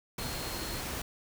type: tone in noise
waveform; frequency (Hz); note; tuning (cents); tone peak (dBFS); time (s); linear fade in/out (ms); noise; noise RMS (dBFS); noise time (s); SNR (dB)
sine; 4245; C8; +24; -44; 0.19-0.81; 5; pink; -37; 0.18-1.02; -10
effects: none